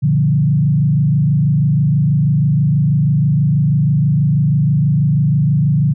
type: tone with frequency modulation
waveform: sine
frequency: 146.2 Hz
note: D3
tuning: 7 cents flat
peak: -10 dBFS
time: 0.02-5.94 s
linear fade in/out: 20 ms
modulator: 26.2 Hz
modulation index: 1
effects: none